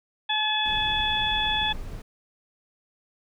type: harmonic tone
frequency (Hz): 857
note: A5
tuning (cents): -46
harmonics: 1 / 2 / 3 / 4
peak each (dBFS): -28 / -30 / -32 / -25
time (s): 0.29-1.73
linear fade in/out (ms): 10
type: noise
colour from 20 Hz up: brown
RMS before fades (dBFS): -36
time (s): 0.65-2.02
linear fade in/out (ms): 5
effects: none